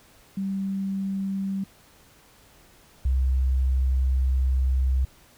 sine tone pair in turn, 194.4 / 65.14 Hz, G3 / C2, -14 / -7 cents, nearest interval octave + perfect fifth, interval 1893 cents, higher first, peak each -25 / -19 dBFS, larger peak second, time 0.37-1.64 / 3.05-5.05 s, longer second, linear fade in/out 5 ms, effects pink hiss -55 dBFS RMS until 5.37 s

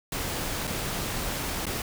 pink noise with dropouts, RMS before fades -31 dBFS, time 0.12-1.82 s, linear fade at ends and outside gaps 2 ms, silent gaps 0.671-0.675 / 1.656-1.666 s, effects none

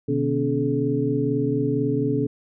sine tone cluster, 127.3 / 151.5 / 245.9 / 283.9 / 428.3 Hz, C3 / D#3 / B3 / C#4 / A4, -47 / -46 / -7 / +41 / -47 cents, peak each -26 / -31 / -28 / -24 / -25 dBFS, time 0.08-2.27 s, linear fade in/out 10 ms, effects none

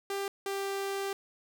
sawtooth tone pair in turn, 395.8 / 393.7 Hz, G4 / G4, +17 / +8 cents, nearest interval unison, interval 9 cents, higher first, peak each -28 dBFS, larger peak neither, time 0.1-0.28 / 0.46-1.13 s, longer second, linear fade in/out 2 ms, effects none

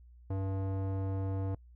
square tone with low-pass filter, 96.4 Hz, G2, 28 cents flat, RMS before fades -34 dBFS, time 0.3-1.55 s, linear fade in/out 5 ms, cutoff 730 Hz, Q 0.96, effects noise-tail reverb RT60 0.1 s tail -26 dB re dry + added 60 Hz sine -53 dBFS peak until 1.75 s

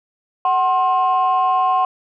sine tone pair together, 746.8 / 1062 Hz, F#5 / C6, +16 / +25 cents, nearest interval tritone, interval 609 cents, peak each -15 dBFS, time 0.45-1.85 s, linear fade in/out 2 ms, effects tanh soft clip ceiling -9 dBFS

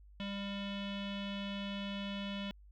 square tone with low-pass filter, 199.5 Hz, G3, 31 cents sharp, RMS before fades -40 dBFS, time 0.2-2.51 s, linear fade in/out 0 ms, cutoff 3200 Hz, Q 5.9, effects added 50 Hz sine -55 dBFS peak until 2.71 s

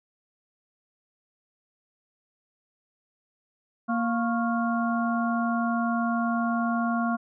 harmonic tone with a mistuned harmonic, 233.1 Hz, A#3, in tune, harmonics 1 / 3 / 5 / 6, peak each -25 / -30 / -32 / -33 dBFS, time 3.88-7.17 s, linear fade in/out 20 ms, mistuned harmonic 5, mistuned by -98 cents, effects none

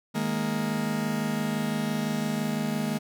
40% pulse chord, D# suspended fourth, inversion none, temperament just, 155.56 / 207.4 / 233.3 Hz, D#3 / G#3 / A#3, 0 / -2 / +2 cents, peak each -32 / -29 / -29 dBFS, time 0.14-2.99 s, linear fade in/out 20 ms, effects none

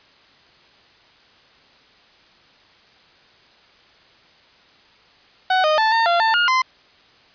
30% pulse tone with pitch steps, 747 / 617 / 880 / 909 / 689 / 893 / 1425 / 1034 Hz, F#5 / D#5 / A5 / A#5 / F5 / A5 / F6 / C6, +16 / -15 / 0 / -44 / -24 / +25 / +34 / -21 cents, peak -12 dBFS, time 5.5-6.62 s, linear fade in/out 5 ms, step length 140 ms, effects white hiss -52 dBFS RMS until 7.34 s + resampled to 11025 Hz

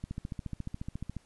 click train, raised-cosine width 5 ms, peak -24 dBFS, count 17, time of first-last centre 0.04-1.167 s, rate 14.2 Hz, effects pink hiss -65 dBFS RMS until 1.25 s + resampled to 24000 Hz

